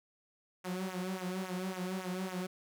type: tone with flanger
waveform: sawtooth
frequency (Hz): 185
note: F#3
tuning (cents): 0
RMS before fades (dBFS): -38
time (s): 0.64-2.47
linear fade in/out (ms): 10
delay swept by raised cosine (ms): 0.21 to 4.41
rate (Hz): 3.6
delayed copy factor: -0.85
effects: none